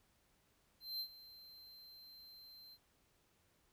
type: tone with ADSR envelope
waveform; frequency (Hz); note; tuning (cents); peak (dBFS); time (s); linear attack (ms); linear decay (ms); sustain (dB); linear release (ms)
square; 4119; C8; -28; -39; 0.8-2.78; 200; 75; -17; 49
effects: pink hiss -75 dBFS RMS until 3.72 s